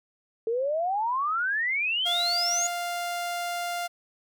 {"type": "exponential sweep", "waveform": "sine", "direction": "up", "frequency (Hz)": [440, 6910], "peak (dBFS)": -24, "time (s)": [0.47, 2.67], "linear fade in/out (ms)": 2}
{"type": "tone", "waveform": "sawtooth", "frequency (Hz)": 698.5, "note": "F5", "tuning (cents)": 0, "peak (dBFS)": -25, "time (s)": [2.05, 3.88], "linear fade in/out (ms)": 20}
{"effects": []}